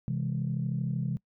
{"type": "chord", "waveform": "sine", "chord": "C augmented", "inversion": "none", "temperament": "just", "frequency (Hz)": [130.81, 163.52, 204.4], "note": ["C3", "E3", "G#3"], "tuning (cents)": [0, -14, -27], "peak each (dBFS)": [-30, -32, -35], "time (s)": [0.08, 1.17], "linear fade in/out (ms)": 0, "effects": ["noise-tail reverb RT60 0.1 s tail -24 dB re dry", "tanh soft clip ceiling -20 dBFS"]}